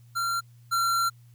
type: tone pair in turn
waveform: square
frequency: 1373 / 1366.7 Hz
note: F6 / F6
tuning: -30 / -38 cents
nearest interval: unison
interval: 8 cents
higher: first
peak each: -26 / -23 dBFS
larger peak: second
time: 0.15-0.41 / 0.71-1.1 s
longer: second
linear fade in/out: 20 ms
effects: added 119 Hz sine -50 dBFS peak until 1.34 s + white hiss -67 dBFS RMS until 1.34 s